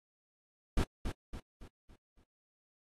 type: noise with echo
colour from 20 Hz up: brown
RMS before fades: -28 dBFS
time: 0.77-0.84 s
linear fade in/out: 5 ms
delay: 280 ms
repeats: 5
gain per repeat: -7 dB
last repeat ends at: 2.24 s
effects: AAC 32 kbps